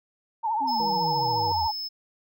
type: tone with vibrato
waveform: sine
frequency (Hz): 882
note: A5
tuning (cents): +4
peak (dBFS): -23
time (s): 0.43-1.72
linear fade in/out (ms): 20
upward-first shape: triangle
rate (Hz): 14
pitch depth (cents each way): 110
type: exponential sweep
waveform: sine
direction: down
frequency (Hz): 282 to 77.78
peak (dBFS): -33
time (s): 0.6-1.68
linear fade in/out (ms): 20
type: tone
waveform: triangle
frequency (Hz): 5220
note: E8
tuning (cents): -18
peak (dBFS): -29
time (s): 0.67-1.89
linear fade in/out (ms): 20
type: harmonic tone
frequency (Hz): 160.7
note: E3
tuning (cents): -44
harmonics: 1 / 2 / 3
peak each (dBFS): -42 / -41 / -33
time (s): 0.8-1.52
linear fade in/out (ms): 0
effects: none